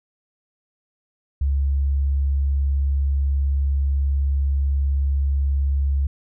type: tone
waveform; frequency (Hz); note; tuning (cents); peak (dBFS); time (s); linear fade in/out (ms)
sine; 69.3; C#2; 0; -17; 1.41-6.07; 5
effects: none